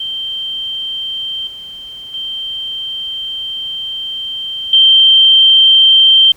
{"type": "tone with level steps", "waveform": "sine", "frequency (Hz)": 3136, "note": "G7", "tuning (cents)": 0, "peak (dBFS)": [-18, -27, -19, -4], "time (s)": [0, 6.32], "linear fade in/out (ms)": 5, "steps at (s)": [1.47, 2.14, 4.73], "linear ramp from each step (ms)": 2, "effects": ["pink hiss -47 dBFS RMS until 6.36 s"]}